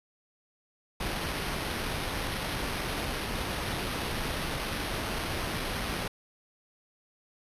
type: noise with sample-and-hold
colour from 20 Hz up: pink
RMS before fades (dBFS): -33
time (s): 1-6.08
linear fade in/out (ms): 5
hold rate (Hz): 7350
effects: resampled to 32000 Hz